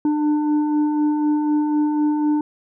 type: tone with frequency modulation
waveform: sine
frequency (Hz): 300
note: D4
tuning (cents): +37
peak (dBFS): -16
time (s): 0.05-2.41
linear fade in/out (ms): 2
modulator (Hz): 596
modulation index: 0.46
effects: none